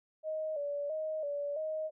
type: tone with vibrato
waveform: sine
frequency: 600 Hz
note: D5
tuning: 37 cents sharp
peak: -33 dBFS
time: 0.23-1.91 s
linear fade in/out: 50 ms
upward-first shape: square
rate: 1.5 Hz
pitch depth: 73 cents each way
effects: none